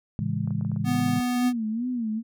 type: chord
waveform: sine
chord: A major seventh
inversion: none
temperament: just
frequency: 110 / 137.5 / 165 / 206.2 Hz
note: A2 / C#3 / E3 / G#3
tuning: 0 / -14 / +2 / -12 cents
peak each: -30 dBFS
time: 0.19-1.2 s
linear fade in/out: 0 ms
type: clicks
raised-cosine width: 1 ms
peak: -32 dBFS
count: 11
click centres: 0.475 / 0.507 / 0.611 / 0.649 / 0.717 / 0.762 / 0.949 / 1 / 1.083 / 1.16 / 1.208 s
type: tone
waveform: square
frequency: 246.9 Hz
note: B3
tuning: in tune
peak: -24 dBFS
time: 0.84-1.53 s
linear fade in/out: 50 ms
type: tone with vibrato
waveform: sine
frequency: 233.3 Hz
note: A#3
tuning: 2 cents sharp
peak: -25 dBFS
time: 1.35-2.23 s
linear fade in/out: 50 ms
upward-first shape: sine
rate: 2.3 Hz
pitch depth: 140 cents each way
effects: none